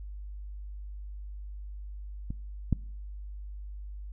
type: clicks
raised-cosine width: 5 ms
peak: -23 / -12 dBFS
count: 2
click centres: 2.305 / 2.727 s
effects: noise-tail reverb RT60 0.6 s tail -24 dB re dry + added 50 Hz sine -38 dBFS peak until 4.12 s